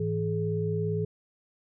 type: tone cluster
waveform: sine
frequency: 105.2 / 162.9 / 423.7 Hz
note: G#2 / E3 / G#4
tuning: +23 / -20 / +35 cents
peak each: -31 / -30 / -30 dBFS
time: 0-1.05 s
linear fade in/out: 5 ms
effects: none